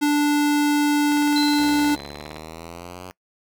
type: tone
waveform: square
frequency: 293.3 Hz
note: D4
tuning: 2 cents flat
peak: -17 dBFS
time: 0.01-1.96 s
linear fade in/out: 20 ms
type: click train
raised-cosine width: 0.3 ms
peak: -19 dBFS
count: 25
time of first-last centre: 1.12-2.364 s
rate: 19.3 Hz
type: tone with exponential decay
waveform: sine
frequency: 4062 Hz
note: B7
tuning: 48 cents sharp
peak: -22 dBFS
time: 1.36-2.7 s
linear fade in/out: 2 ms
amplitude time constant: 290 ms
type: linear sweep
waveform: 5% pulse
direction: up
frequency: 62.5 to 92.5 Hz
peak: -24 dBFS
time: 1.6-3.11 s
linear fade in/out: 0 ms
effects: noise-tail reverb RT60 0.1 s tail -23 dB re dry